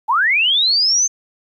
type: linear sweep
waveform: sine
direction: up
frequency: 811 to 6360 Hz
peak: -12 dBFS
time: 0.08-1.08 s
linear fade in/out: 20 ms
effects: 9-bit